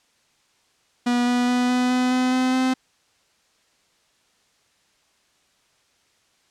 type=tone with pitch steps; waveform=45% pulse; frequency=243.1 / 245.2 / 247.3 / 249.5 / 251.7 / 253.9 / 256.1 / 258.3 Hz; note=B3 / B3 / B3 / B3 / B3 / B3 / C4 / C4; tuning=-27 / -12 / +3 / +18 / +33 / +48 / -37 / -22 cents; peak=-18 dBFS; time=1.06-2.74 s; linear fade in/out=10 ms; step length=210 ms; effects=white hiss -63 dBFS RMS until 6.5 s + low-pass 7000 Hz 12 dB/octave